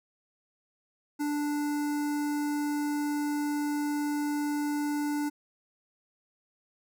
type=tone with notch filter; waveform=square; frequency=293.7 Hz; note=D4; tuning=in tune; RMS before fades=-30 dBFS; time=1.19-5.3 s; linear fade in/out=20 ms; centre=3200 Hz; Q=0.89; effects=none